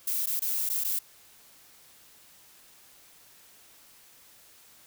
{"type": "noise with dropouts", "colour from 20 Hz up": "violet", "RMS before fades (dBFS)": -29, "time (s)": [0.07, 0.99], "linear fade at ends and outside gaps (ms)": 5, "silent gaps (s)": [[0.26, 0.27], [0.395, 0.419], [0.692, 0.698], [0.838, 0.846]], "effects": ["white hiss -56 dBFS RMS until 4.86 s"]}